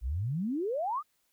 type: exponential sweep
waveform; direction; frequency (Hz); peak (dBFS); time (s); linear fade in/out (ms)
sine; up; 53.8 to 1287; -29; 0.01-1.03; 50
effects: white hiss -74 dBFS RMS until 1.32 s